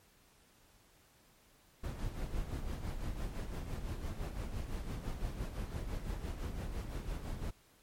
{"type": "noise with tremolo", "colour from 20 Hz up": "brown", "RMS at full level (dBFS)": -37, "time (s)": [1.83, 7.51], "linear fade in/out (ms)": 10, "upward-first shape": "sine", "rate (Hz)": 5.9, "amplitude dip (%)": 55, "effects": ["pink hiss -66 dBFS RMS until 7.82 s", "MP3 64 kbps"]}